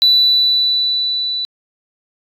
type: tone with level ramp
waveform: sine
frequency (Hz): 3970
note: B7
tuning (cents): +8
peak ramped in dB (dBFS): -6 to -18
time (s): 0.02-1.45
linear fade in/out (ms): 0
effects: tanh soft clip ceiling -4 dBFS